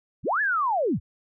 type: linear two-way sweep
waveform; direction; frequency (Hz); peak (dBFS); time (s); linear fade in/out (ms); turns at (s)
sine; up then down; 41.99 to 1760 to 52.8; -21; 0.23-1; 50; 0.41
effects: none